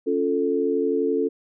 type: chord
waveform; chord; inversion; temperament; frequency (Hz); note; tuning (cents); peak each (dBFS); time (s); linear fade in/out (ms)
sine; Db augmented; none; equal; 277.2 / 349.2 / 440; Db4 / F4 / A4; 0 / 0 / 0; -25 / -26 / -22; 0.06-1.29; 20
effects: none